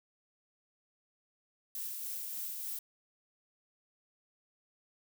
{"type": "noise with tremolo", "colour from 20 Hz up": "violet", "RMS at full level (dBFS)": -39, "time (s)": [1.75, 2.79], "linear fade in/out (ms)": 2, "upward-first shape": "sine", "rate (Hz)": 3.4, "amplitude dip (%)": 25, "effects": []}